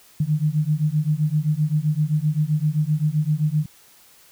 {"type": "beating tone pair", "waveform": "sine", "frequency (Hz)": [148.5, 156.2], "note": ["D3", "D#3"], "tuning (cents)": [20, 7], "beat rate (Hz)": 7.7, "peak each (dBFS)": -21, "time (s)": [0.2, 3.66], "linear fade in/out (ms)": 5, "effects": ["white hiss -52 dBFS RMS until 4.31 s"]}